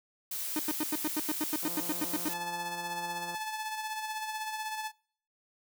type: noise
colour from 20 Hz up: blue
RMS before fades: -36 dBFS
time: 0.31-2.34 s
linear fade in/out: 5 ms
type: tone bursts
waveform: 45% pulse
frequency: 306.1 Hz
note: D#4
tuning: 28 cents flat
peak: -29 dBFS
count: 15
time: 0.56-2.286 s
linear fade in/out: 2 ms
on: 32 ms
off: 89 ms
type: click train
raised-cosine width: 1 ms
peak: -33 dBFS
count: 298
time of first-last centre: 1.63-3.347 s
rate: 173 Hz
type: tone with tremolo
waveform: sawtooth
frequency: 867 Hz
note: A5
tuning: 26 cents flat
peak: -29 dBFS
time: 2.28-4.92 s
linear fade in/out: 50 ms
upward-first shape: sine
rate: 16 Hz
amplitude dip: 45%
effects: noise-tail reverb RT60 0.6 s tail -25 dB re dry + high-pass 80 Hz 12 dB/octave